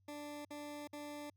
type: tone bursts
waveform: 20% pulse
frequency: 293.7 Hz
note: D4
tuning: in tune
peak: -40 dBFS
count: 3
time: 0.08-1.3 s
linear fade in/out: 5 ms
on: 370 ms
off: 55 ms
effects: added 96 Hz sine -70 dBFS peak until 1.36 s